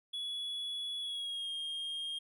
triangle tone with pitch glide, 3388 to 3229 Hz, G#7 to G#7, +34 to -49 cents, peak -35 dBFS, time 0.13-2.19 s, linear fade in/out 10 ms, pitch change -83 cents, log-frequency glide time 1-1.5 s, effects none

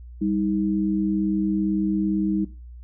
sine tone pair together, 197.7 / 315.5 Hz, G3 / D#4, +15 / +24 cents, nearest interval minor sixth, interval 809 cents, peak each -23 dBFS, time 0.21-2.45 s, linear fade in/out 10 ms, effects noise-tail reverb RT60 0.3 s tail -17 dB re dry + added 60 Hz sine -38 dBFS peak until 2.83 s

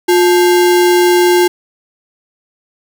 sine tone with sample-and-hold, 355.5 Hz, F4, 31 cents sharp, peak -6 dBFS, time 0.08-1.48 s, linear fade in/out 10 ms, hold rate 1225 Hz, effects none

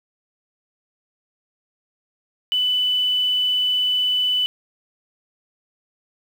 sine tone with quantisation, 2992 Hz, F#7, 19 cents sharp, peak -17 dBFS, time 2.52-4.46 s, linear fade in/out 0 ms, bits 7, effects none

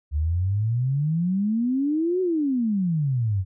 sine exponential two-way sweep, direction up then down, 71.5 to 377.3 to 90.2 Hz, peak -20 dBFS, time 0.11-3.45 s, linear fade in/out 50 ms, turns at 2.21 s, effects none

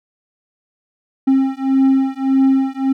triangle beating tone pair, 266.8 / 268.5 Hz, C4 / C4, +34 / +45 cents, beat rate 1.7 Hz, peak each -13 dBFS, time 1.27-2.93 s, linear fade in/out 10 ms, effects none

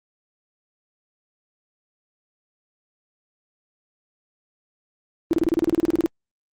sine tone bursts, 329.6 Hz, E4, in tune, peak -15 dBFS, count 15, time 5.31-6.06 s, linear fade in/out 0 ms, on 22 ms, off 30 ms, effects Opus 24 kbps

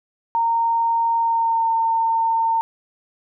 sine tone with pitch glide, 922 to 908.3 Hz, A#5 to A#5, -19 to -45 cents, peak -16 dBFS, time 0.35-2.61 s, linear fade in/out 0 ms, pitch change -26 cents, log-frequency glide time 1.19-1.7 s, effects none

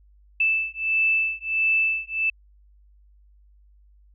sine beating tone pair, 2637 / 2638.5 Hz, E7 / E7, 0 / +1 cents, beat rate 1.5 Hz, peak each -23 dBFS, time 0.4-2.3 s, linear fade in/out 5 ms, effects added 50 Hz sine -52 dBFS peak until 4.14 s

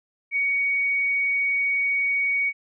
sine tone, 2242 Hz, C#7, 19 cents sharp, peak -20 dBFS, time 0.31-2.53 s, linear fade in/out 50 ms, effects none

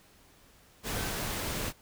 sine tone in noise, 1541 Hz, G6, 30 cents flat, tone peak -45 dBFS, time 0.92-1.15 s, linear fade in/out 50 ms, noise pink, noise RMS -34 dBFS, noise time 0.83-1.73 s, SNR -14 dB, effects pink hiss -60 dBFS RMS until 1.81 s

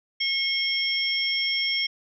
sine tone cluster, 2170 / 3236 / 5420 Hz, C#7 / G#7 / E8, -37 / -46 / +47 cents, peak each -27 dBFS, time 0.2-1.87 s, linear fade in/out 10 ms, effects none

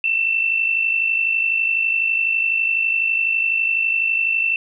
sine tone pair together, 2632 / 2684 Hz, E7 / E7, -3 / +31 cents, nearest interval unison, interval 34 cents, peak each -24 / -17 dBFS, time 0.04-4.56 s, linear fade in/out 2 ms, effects none

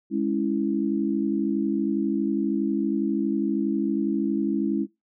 sine chord, C# minor, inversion second, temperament equal, 207.7 / 277.2 / 329.6 Hz, G#3 / C#4 / E4, 0 / 0 / 0 cents, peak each -26 dBFS, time 0.1-4.87 s, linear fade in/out 50 ms, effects noise-tail reverb RT60 0.2 s tail -20 dB re dry

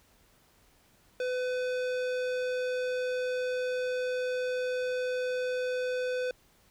sine tone with tanh clipping, 503 Hz, B4, 32 cents sharp, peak -31 dBFS, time 1.2-6.31 s, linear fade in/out 2 ms, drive 18 dB, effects pink hiss -64 dBFS RMS until 6.7 s

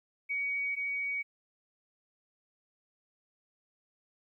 sine tone pair in turn, 2253 / 2253 Hz, C#7 / C#7, +28 / +28 cents, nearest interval unison, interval 0 cents, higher neither, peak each -30 / -31 dBFS, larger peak first, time 0.29-0.76 / 0.76-1.23 s, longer neither, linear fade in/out 20 ms, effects 12-bit

